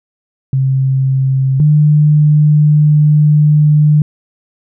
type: tone pair in turn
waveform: sine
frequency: 133.5 / 150.23 Hz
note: C3 / D3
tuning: +35 / +40 cents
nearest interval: major second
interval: 205 cents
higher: second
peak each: -9 / -5 dBFS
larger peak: second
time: 0.53-1.6 / 1.6-4.02 s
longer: second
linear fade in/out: 2 ms
effects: none